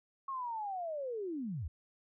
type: linear sweep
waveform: sine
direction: down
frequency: 1100 to 61.9 Hz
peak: -36 dBFS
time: 0.28-1.68 s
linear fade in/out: 5 ms
effects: none